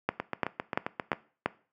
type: two click trains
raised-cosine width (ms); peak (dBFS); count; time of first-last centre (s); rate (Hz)
0.5; -15 / -10; 8 / 5; 0.2-1.131 / 0.09-1.46; 7.52 / 2.92
effects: noise-tail reverb RT60 0.4 s tail -19 dB re dry + high-pass 150 Hz 12 dB/octave